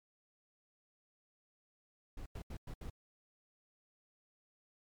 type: noise bursts at uneven times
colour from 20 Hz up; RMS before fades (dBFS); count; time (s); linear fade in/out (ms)
brown; -44; 5; 2.17-2.26 / 2.35-2.42 / 2.5-2.57 / 2.67-2.74 / 2.81-2.9; 5
effects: MP3 96 kbps